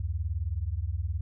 sine beating tone pair, 71.7 / 90.7 Hz, D2 / F#2, -41 / -34 cents, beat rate 19 Hz, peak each -31 dBFS, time 0-1.21 s, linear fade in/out 5 ms, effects none

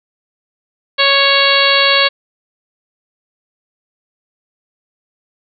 harmonic tone, 554.4 Hz, C#5, in tune, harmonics 1 / 2 / 3 / 4 / 5 / 6 / 7 / 8, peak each -17 / -17 / -17 / -17 / -17 / -17 / -17 / -17 dBFS, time 0.98-2.09 s, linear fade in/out 20 ms, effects none

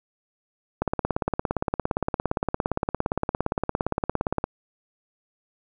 click train, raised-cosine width 1 ms, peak -9 dBFS, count 64, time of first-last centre 0.82-4.441 s, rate 17.4 Hz, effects none

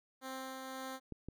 10% pulse tone with tremolo, 262.9 Hz, C4, 8 cents sharp, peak -33 dBFS, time 0.21-1 s, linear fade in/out 50 ms, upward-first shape triangle, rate 1.9 Hz, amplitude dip 30%
clicks, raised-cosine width 3 ms, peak -31 dBFS, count 2, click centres 1.123 / 1.286 s
effects none

